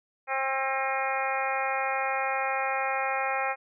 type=harmonic tone with a mistuned harmonic; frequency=267.2 Hz; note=C4; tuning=36 cents sharp; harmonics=2 / 3 / 4 / 5 / 6 / 7 / 8 / 9; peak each=-34 / -30 / -36 / -34 / -38 / -36 / -36 / -35 dBFS; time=0.27-3.56 s; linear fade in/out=50 ms; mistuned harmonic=9; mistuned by=+28 cents; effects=none